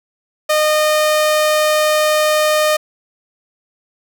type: tone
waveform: sawtooth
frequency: 612 Hz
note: D#5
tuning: 29 cents flat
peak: -8 dBFS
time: 0.49-2.77 s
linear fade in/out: 10 ms
effects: none